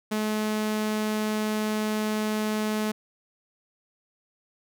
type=tone; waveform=sawtooth; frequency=214.4 Hz; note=A3; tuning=45 cents flat; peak=-21 dBFS; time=0.11-2.92 s; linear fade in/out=10 ms; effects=none

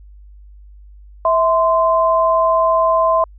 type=tone pair together; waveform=sine; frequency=652 / 1036.5 Hz; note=E5 / C6; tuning=-19 / -17 cents; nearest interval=minor sixth; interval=802 cents; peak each=-14 dBFS; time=1.25-3.24 s; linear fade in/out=2 ms; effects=added 50 Hz sine -38 dBFS peak until 3.38 s

